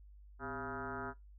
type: tone with frequency modulation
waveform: sine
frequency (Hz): 830.6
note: G#5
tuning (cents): 0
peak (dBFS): -39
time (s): 0.39-1.14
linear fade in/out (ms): 50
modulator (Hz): 144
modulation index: 4.8
effects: noise-tail reverb RT60 0.2 s tail -21 dB re dry + added 50 Hz sine -54 dBFS peak until 1.38 s